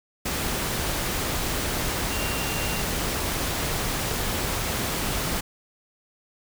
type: tone in noise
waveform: sine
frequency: 2771 Hz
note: F7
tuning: 14 cents flat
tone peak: -35 dBFS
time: 2.1-2.82 s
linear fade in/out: 10 ms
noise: pink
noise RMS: -27 dBFS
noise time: 0.25-5.41 s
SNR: -11 dB
effects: none